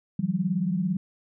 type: tone cluster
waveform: sine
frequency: 158.3 / 177.3 / 195.4 Hz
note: D#3 / F3 / G3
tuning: +30 / +26 / -5 cents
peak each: -32 / -26 / -27 dBFS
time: 0.19-0.97 s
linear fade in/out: 5 ms
effects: none